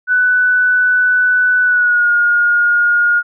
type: tone with pitch glide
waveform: sine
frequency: 1492 to 1428.7 Hz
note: F#6 to F6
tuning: +14 to +39 cents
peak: -9 dBFS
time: 0.07-3.23 s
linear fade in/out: 50 ms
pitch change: -75 cents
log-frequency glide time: 1.62-2.11 s
effects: none